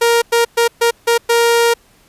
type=tone bursts at uneven times; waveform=sawtooth; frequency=468 Hz; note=A#4; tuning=7 cents sharp; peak=-6 dBFS; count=6; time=0.01-0.22 / 0.32-0.45 / 0.57-0.68 / 0.81-0.91 / 1.07-1.18 / 1.29-1.74 s; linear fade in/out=10 ms; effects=pink hiss -51 dBFS RMS until 2.08 s + resampled to 32000 Hz